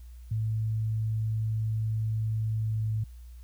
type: tone with pitch glide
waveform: sine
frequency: 110 to 109.3 Hz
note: A2 to A2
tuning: 0 to -11 cents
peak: -26 dBFS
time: 0.31-3.04 s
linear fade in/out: 5 ms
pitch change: -11 cents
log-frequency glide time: 2.56-2.91 s
effects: added 60 Hz sine -43 dBFS peak until 3.43 s + white hiss -65 dBFS RMS until 3.43 s